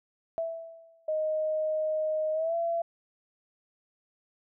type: tone with exponential decay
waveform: sine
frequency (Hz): 659.3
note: E5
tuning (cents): 0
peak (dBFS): -26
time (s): 0.38-1.12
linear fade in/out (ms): 0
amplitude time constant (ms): 160
type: tone with pitch glide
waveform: sine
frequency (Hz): 622.3 to 674.7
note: D#5 to E5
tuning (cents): 0 to +40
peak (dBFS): -26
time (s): 1.08-2.82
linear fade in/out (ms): 5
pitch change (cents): +140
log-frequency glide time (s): 2.33-2.55
effects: none

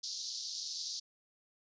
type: band-pass noise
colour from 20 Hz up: pink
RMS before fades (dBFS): -41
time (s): 0.03-1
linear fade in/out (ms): 10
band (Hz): 4100 to 6100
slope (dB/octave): 48
effects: resampled to 16000 Hz

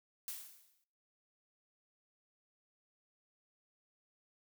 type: noise with exponential decay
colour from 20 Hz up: blue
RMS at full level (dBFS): -41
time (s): 0.28-0.84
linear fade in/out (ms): 0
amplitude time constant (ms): 120
effects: noise-tail reverb RT60 0.6 s tail -21 dB re dry

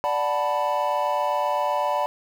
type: chord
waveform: triangle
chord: B minor seventh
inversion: first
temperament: equal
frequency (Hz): 587.3 / 740 / 880 / 987.8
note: D5 / F#5 / A5 / B5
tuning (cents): 0 / 0 / 0 / 0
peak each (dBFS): -24 / -27 / -25 / -24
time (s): 0.04-2.06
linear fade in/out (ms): 0
effects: 8-bit

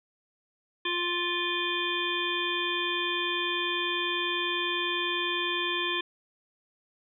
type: harmonic tone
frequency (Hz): 350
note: F4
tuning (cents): +4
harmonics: 1 / 3 / 5 / 7 / 9 / 10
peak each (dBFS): -34 / -34 / -34 / -34 / -34 / -34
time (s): 0.85-6.01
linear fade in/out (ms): 5
effects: none

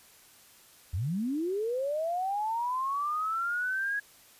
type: linear sweep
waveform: sine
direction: up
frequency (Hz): 73.3 to 1669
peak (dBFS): -28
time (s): 0.93-4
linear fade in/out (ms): 10
effects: white hiss -57 dBFS RMS until 4.39 s + resampled to 32000 Hz

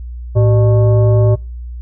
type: tone with frequency modulation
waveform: sine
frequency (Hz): 110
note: A2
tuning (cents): 0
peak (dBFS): -7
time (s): 0.35-1.36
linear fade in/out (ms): 20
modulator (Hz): 493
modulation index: 0.6
effects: noise-tail reverb RT60 0.3 s tail -25 dB re dry + added 60 Hz sine -24 dBFS peak until 1.81 s

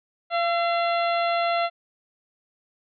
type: harmonic tone with a mistuned harmonic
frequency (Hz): 685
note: F5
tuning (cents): -34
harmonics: 1 / 2 / 3 / 4 / 5 / 6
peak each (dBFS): -22 / -28 / -32 / -34 / -36 / -38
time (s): 0.3-1.7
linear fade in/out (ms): 50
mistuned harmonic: 2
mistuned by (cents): -30
effects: none

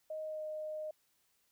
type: tone with pitch glide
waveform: sine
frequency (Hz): 624 to 616.8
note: D#5 to D#5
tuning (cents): +5 to -15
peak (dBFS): -38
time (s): 0.1-0.91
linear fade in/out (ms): 5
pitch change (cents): -20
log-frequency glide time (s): 0.23-0.45
effects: white hiss -75 dBFS RMS until 1.51 s

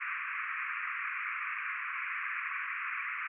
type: band-pass noise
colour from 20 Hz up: white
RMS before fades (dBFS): -37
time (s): 0-3.28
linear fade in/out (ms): 20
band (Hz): 1100 to 2500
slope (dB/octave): 96
effects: none

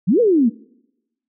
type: exponential two-way sweep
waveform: sine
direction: up then down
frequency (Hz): 155.56 to 505 to 212.7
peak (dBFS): -11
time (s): 0.07-0.5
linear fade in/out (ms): 20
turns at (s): 0.2
effects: noise-tail reverb RT60 0.9 s tail -24 dB re dry

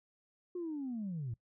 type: linear sweep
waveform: sine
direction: down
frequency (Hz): 363.7 to 106.4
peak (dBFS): -35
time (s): 0.55-1.34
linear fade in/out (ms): 5
effects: noise-tail reverb RT60 0.1 s tail -22 dB re dry + tanh soft clip ceiling -33 dBFS

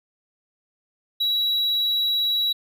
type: tone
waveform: triangle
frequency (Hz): 3894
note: B7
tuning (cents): -25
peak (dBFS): -18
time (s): 1.2-2.53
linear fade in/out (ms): 10
effects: none

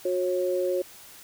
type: tone pair together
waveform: sine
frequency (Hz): 363.2 / 544.2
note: F#4 / C#5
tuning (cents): -32 / -32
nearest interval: perfect fifth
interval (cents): 700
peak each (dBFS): -26 / -26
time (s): 0.05-0.82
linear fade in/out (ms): 5
effects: white hiss -48 dBFS RMS until 1.23 s

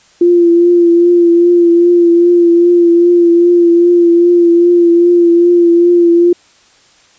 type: tone with vibrato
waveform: sine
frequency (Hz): 344.9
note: F4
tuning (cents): -22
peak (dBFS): -4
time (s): 0.21-6.33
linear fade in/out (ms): 5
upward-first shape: triangle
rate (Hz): 2.5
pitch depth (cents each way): 33
effects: white hiss -47 dBFS RMS until 7.18 s + resampled to 16000 Hz

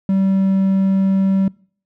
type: tone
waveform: triangle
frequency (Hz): 192.8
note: G3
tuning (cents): -28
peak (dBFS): -11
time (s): 0.09-1.48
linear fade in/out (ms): 2
effects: noise-tail reverb RT60 0.5 s tail -24 dB re dry

